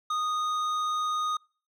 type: tone with hard clipping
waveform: sine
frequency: 1238 Hz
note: D#6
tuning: 9 cents flat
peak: -28 dBFS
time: 0.1-1.37 s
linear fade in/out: 5 ms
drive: 9 dB
effects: noise-tail reverb RT60 0.4 s tail -26 dB re dry